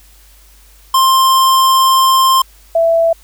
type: tone pair in turn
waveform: square / sine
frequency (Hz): 1053 / 663.3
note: C6 / E5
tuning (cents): +11 / +11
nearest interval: minor sixth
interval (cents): 800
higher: first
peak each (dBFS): -8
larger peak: neither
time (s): 0.94-2.42 / 2.75-3.13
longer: first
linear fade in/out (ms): 5
effects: added 50 Hz sine -43 dBFS peak until 3.23 s + white hiss -47 dBFS RMS until 3.23 s